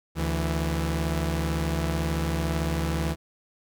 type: tone pair together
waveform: sawtooth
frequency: 73.54 / 165.1 Hz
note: D2 / E3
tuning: +3 / +3 cents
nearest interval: octave + major second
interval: 1400 cents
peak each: -23 / -24 dBFS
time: 0.15-3.16 s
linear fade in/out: 50 ms
effects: none